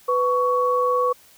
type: tone pair together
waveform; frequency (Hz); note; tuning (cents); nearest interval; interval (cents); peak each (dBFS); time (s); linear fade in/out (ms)
sine; 497.6 / 1119; B4 / C#6; +13 / +16; octave + major second; 1403; -20; 0.08-1.13; 10
effects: white hiss -52 dBFS RMS until 1.37 s